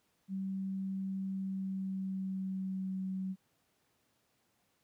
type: tone with pitch glide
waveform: sine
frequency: 192 to 189.03 Hz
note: G3 to F#3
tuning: -36 to +37 cents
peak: -34 dBFS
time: 0.28-3.36 s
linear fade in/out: 50 ms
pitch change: -27 cents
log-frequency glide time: 1.31-3.01 s
effects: pink hiss -75 dBFS RMS until 4.83 s + high-pass 100 Hz 12 dB/octave